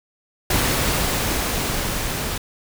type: noise with level ramp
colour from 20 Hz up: pink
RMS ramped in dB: -19 to -26 dBFS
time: 0.5-2.38 s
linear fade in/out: 5 ms
effects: none